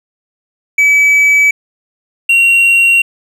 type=tone pair in turn; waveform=triangle; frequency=2290 / 2749 Hz; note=D7 / F7; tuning=-44 / -28 cents; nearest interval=minor third; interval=316 cents; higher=second; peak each=-4 dBFS; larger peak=neither; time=0.78-1.51 / 2.29-3.02 s; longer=neither; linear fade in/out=5 ms; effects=none